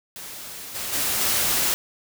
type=noise with level steps; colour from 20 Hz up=white; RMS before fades=-37 / -30 / -24 / -22 dBFS; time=0.16-1.74 s; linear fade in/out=0 ms; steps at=0.74 / 0.92 / 1.2 s; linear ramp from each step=20 ms; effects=none